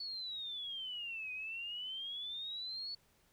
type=exponential two-way sweep; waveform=sine; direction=down then up; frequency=4464 to 2489 to 4464 Hz; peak=-40 dBFS; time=0-2.95 s; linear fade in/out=5 ms; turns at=1.32 s; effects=pink hiss -71 dBFS RMS until 3.32 s